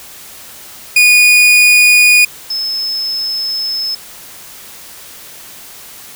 40% pulse / sine tone pair in turn, 2459 / 5210 Hz, D#7 / E8, -21 / -21 cents, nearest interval octave + minor second, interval 1300 cents, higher second, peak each -4 / -15 dBFS, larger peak first, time 0.96-2.25 / 2.5-3.95 s, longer second, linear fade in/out 5 ms, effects white hiss -34 dBFS RMS until 6.15 s

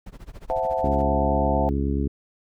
brown noise with tremolo, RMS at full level -36 dBFS, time 0.06-1.02 s, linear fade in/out 5 ms, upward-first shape sine, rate 14 Hz, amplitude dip 95%
sine chord, F# half-diminished seventh, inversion second, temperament equal, 523.3 / 659.3 / 740 / 880 Hz, C5 / E5 / F#5 / A5, 0 / 0 / 0 / 0 cents, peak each -27 / -26 / -28 / -28 dBFS, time 0.5-1.69 s, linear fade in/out 0 ms
harmonic tone, 69.3 Hz, C#2, in tune, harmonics 1 / 2 / 3 / 4 / 5 / 6, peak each -24 / -30 / -29 / -28 / -33 / -33 dBFS, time 0.83-2.08 s, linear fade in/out 10 ms
effects none

